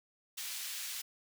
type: high-pass noise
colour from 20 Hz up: pink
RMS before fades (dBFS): -41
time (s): 0.37-1.02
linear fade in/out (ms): 10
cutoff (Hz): 2800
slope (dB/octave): 12
effects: none